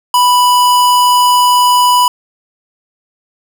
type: tone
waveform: square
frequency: 987.8 Hz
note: B5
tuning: in tune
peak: -7 dBFS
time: 0.14-2.08 s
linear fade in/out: 2 ms
effects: none